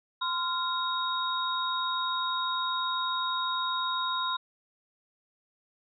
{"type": "tone cluster", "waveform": "sine", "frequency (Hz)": [1032, 1393, 3760], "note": ["C6", "F6", "A#7"], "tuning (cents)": [-24, -5, 14], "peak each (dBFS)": [-30, -35, -32], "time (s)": [0.21, 4.37], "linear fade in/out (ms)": 10, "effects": []}